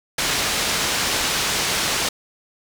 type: low-pass noise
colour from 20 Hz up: white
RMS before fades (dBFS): -22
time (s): 0.18-2.09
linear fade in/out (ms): 5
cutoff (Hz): 6000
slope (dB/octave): 12
effects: none